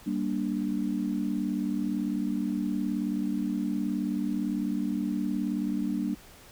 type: chord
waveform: sine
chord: G minor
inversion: none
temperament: just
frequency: 196 / 235.2 / 294 Hz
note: G3 / Bb3 / D4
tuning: 0 / +16 / +2 cents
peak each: -31 dBFS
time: 0.06-6.15 s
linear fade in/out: 10 ms
effects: pink hiss -52 dBFS RMS until 6.51 s